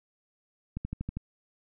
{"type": "click train", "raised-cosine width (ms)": 5, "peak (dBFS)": -21, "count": 6, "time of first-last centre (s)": [0.77, 1.17], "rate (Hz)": 12.5, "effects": []}